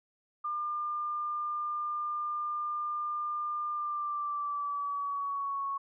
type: tone with pitch glide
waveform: sine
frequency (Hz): 1200 to 1106.8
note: D6 to C#6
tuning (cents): +37 to -3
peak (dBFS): -31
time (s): 0.44-5.78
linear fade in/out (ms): 10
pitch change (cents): -140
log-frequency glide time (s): 3.72-5.66
effects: none